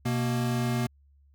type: tone pair together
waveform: square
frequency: 125.07 / 236.1 Hz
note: B2 / A#3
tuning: +22 / +22 cents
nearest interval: major seventh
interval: 1100 cents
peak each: -28 / -30 dBFS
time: 0.05-0.87 s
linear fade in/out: 10 ms
effects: added 70 Hz sine -57 dBFS peak until 1.34 s